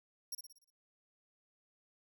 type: tone with echo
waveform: 20% pulse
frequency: 5588 Hz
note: F8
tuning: in tune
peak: -33 dBFS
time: 0.32-0.35 s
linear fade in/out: 5 ms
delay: 59 ms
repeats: 6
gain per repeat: -6 dB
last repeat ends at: 0.704 s
effects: none